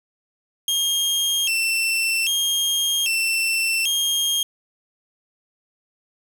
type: tone with vibrato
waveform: sawtooth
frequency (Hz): 2945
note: F#7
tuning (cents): -9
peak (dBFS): -16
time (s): 0.68-4.43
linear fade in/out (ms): 2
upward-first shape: square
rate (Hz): 0.63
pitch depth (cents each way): 160
effects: 7-bit